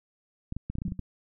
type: clicks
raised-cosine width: 5 ms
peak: -21 dBFS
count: 9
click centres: 0.524 / 0.566 / 0.7 / 0.754 / 0.785 / 0.819 / 0.881 / 0.921 / 0.993 s
type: tone with exponential decay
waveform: sine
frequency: 184.2 Hz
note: F#3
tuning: 7 cents flat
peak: -25 dBFS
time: 0.85-1 s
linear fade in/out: 5 ms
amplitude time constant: 31 ms
effects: none